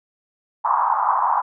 white band-pass noise, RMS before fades -19 dBFS, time 0.64-1.42 s, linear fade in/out 20 ms, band 840 to 1100 Hz, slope 48 dB/octave, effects none

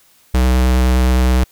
square tone with vibrato, 63.2 Hz, B1, 41 cents sharp, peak -11 dBFS, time 0.34-1.44 s, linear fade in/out 5 ms, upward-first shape sine, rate 9.7 Hz, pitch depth 11 cents each way, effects white hiss -52 dBFS RMS until 1.51 s

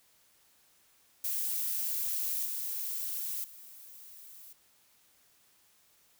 violet noise with level steps, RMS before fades -33 / -36 / -51 dBFS, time 1.24-4.53 s, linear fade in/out 5 ms, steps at 2.45 / 3.44 s, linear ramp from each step 2 ms, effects white hiss -66 dBFS RMS until 6.19 s

